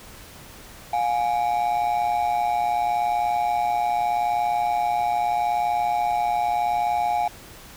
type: ring-modulated tone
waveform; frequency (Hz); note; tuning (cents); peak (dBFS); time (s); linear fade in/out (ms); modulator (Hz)
triangle; 771; G5; -29; -15; 0.93-7.28; 5; 60.4
effects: pink hiss -44 dBFS RMS until 7.76 s